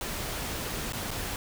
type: noise with dropouts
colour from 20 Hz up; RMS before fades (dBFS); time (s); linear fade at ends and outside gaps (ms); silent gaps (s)
pink; -34; 0.01-1.36; 1; 0.923-0.932 / 1.107-1.113
effects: none